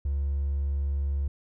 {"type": "tone with hard clipping", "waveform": "triangle", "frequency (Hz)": 70.1, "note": "C#2", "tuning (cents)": 20, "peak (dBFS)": -25, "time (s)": [0.05, 1.28], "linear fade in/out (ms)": 5, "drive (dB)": 3, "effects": []}